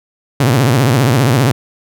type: tone with vibrato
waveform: sawtooth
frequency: 127.4 Hz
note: C3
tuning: 46 cents flat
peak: -5 dBFS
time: 0.4-1.52 s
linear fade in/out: 5 ms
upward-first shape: triangle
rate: 15 Hz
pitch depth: 280 cents each way
effects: none